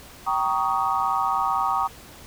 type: chord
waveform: sine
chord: Eb dominant seventh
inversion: first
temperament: just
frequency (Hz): 777.8 / 933.4 / 1120.1 / 1244.5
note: G5 / Bb5 / Db6 / Eb6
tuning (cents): -14 / +2 / +18 / 0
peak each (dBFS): -26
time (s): 0.26-1.88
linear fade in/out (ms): 20
effects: pink hiss -45 dBFS RMS until 2.26 s